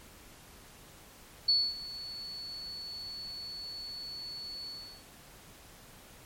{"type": "tone with ADSR envelope", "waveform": "sine", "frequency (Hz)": 4429, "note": "C#8", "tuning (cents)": -2, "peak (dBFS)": -21, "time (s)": [1.48, 5.05], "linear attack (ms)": 8, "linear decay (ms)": 250, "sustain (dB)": -18, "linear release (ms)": 370, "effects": ["pink hiss -54 dBFS RMS until 6.25 s", "MP3 64 kbps"]}